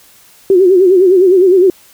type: tone with vibrato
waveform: sine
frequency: 371.2 Hz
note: F#4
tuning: 6 cents sharp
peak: -4 dBFS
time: 0.5-1.7 s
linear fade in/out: 2 ms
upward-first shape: sine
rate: 9.8 Hz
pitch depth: 100 cents each way
effects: white hiss -44 dBFS RMS until 1.93 s